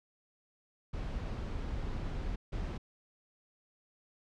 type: noise bursts at uneven times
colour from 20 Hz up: brown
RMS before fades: -37 dBFS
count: 2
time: 0.93-2.36 / 2.52-2.78 s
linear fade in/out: 10 ms
effects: low-pass 5000 Hz 12 dB/octave